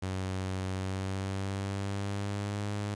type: tone with pitch glide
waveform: sawtooth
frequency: 94.2 to 102.73 Hz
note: F#2 to G#2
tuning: +32 to -18 cents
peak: -28 dBFS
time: 0.02-2.95 s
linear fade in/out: 10 ms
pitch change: +150 cents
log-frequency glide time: 0.69-2.69 s
effects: resampled to 22050 Hz + 10-bit